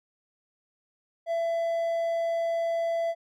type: tone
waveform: triangle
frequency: 669 Hz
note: E5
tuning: 25 cents sharp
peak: -23 dBFS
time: 1.26-3.15 s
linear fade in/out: 50 ms
effects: none